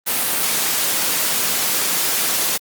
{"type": "noise", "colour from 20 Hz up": "white", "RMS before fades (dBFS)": -19, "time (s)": [0.06, 2.58], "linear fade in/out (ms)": 20, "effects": ["high-pass 150 Hz 12 dB/octave", "Opus 32 kbps"]}